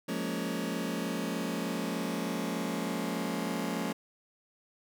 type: chord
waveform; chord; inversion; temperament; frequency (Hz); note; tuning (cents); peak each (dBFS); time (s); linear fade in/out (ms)
sawtooth; Bb minor seventh; second; just; 174.81 / 209.8 / 233.1 / 279.7; F3 / Ab3 / Bb3 / Db4; +2 / +18 / 0 / +16; -33; 0.08-3.93; 10
effects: none